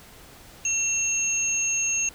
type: tone pair together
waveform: sine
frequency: 2716 / 6460 Hz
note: F7 / G#8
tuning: -49 / -49 cents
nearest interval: octave + minor third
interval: 1500 cents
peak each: -28 / -23 dBFS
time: 0.65-2.09 s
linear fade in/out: 2 ms
effects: pink hiss -48 dBFS RMS until 2.14 s